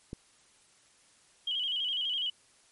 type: click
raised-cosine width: 3 ms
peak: -25 dBFS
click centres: 0.131 s
type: tone with vibrato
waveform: sine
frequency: 3092 Hz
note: G7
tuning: 24 cents flat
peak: -29 dBFS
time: 1.47-2.3 s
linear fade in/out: 5 ms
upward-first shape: square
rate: 12 Hz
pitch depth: 70 cents each way
effects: white hiss -63 dBFS RMS until 2.71 s + MP3 48 kbps